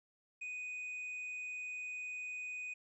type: tone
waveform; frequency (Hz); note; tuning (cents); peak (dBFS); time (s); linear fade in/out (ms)
triangle; 2489; D#7; 0; -39; 0.41-2.74; 10
effects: resampled to 24000 Hz + 13-bit